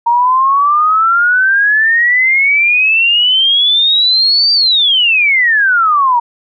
sine exponential two-way sweep, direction up then down, 931 to 4699 to 931 Hz, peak -7 dBFS, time 0.06-6.2 s, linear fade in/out 10 ms, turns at 4.53 s, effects none

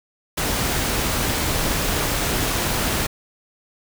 pink noise, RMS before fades -22 dBFS, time 0.37-3.07 s, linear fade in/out 10 ms, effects none

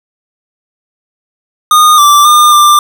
square tone with pitch steps, 1228 / 1170 / 1207 / 1187 Hz, D#6 / D6 / D6 / D6, -23 / -7 / +47 / +18 cents, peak -3 dBFS, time 1.71-2.79 s, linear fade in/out 2 ms, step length 270 ms, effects none

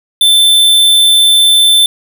square tone, 3539 Hz, A7, 9 cents sharp, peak -5 dBFS, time 0.21-1.86 s, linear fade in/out 2 ms, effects none

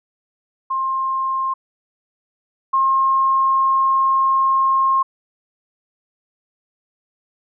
sine tone pair in turn, 1061 / 1069.6 Hz, C6 / C6, +24 / +38 cents, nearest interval unison, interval 14 cents, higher second, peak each -18 / -13 dBFS, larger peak second, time 0.7-1.54 / 2.73-5.03 s, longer second, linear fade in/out 10 ms, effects none

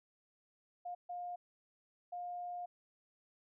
sine tone bursts at uneven times, 709 Hz, F5, 26 cents sharp, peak -40 dBFS, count 3, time 0.85-0.95 / 1.09-1.36 / 2.12-2.66 s, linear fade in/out 10 ms, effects none

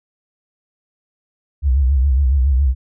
sine tone with vibrato, 67.1 Hz, C2, 44 cents sharp, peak -11 dBFS, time 1.62-2.75 s, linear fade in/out 50 ms, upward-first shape sine, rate 7.2 Hz, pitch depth 130 cents each way, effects none

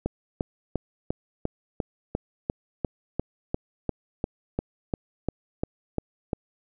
click train, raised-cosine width 2 ms, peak -12 dBFS, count 19, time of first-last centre 0.06-6.332 s, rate 2.87 Hz, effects none

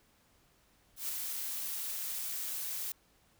blue noise with ADSR envelope, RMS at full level -35 dBFS, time 0.96-2.92 s, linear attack 130 ms, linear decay 4 ms, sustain -3 dB, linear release 3 ms, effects pink hiss -68 dBFS RMS until 3.39 s

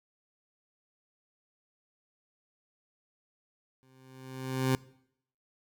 20% pulse tone with exponential growth, 130.81 Hz, C3, in tune, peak -18 dBFS, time 3.83-4.75 s, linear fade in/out 0 ms, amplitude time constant 200 ms, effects noise-tail reverb RT60 0.7 s tail -22 dB re dry

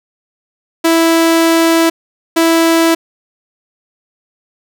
sawtooth tone bursts at uneven times, 329.6 Hz, E4, in tune, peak -4 dBFS, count 2, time 0.84-1.9 / 2.36-2.95 s, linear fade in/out 10 ms, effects none

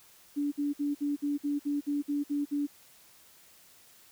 sine tone bursts, 288.7 Hz, D4, 30 cents flat, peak -27 dBFS, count 11, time 0.36-2.67 s, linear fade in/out 20 ms, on 160 ms, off 55 ms, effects white hiss -58 dBFS RMS until 4.11 s

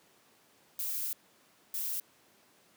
violet noise bursts at uneven times, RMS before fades -35 dBFS, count 2, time 0.79-1.13 / 1.74-2 s, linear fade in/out 2 ms, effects pink hiss -64 dBFS RMS until 2.76 s + high-pass 200 Hz 12 dB/octave

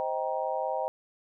sine chord, C minor seventh, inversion none, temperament just, 523.3 / 627.9 / 784.9 / 941.9 Hz, C5 / Eb5 / G5 / Bb5, 0 / +16 / +2 / +18 cents, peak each -33 / -33 / -33 / -35 dBFS, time 0-0.88 s, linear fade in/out 0 ms, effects none

